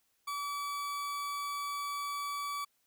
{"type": "tone", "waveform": "40% pulse", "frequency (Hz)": 1147, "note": "D6", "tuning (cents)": -41, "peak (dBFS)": -34, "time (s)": [0.27, 2.65], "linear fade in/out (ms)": 10, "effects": ["white hiss -75 dBFS RMS until 2.86 s"]}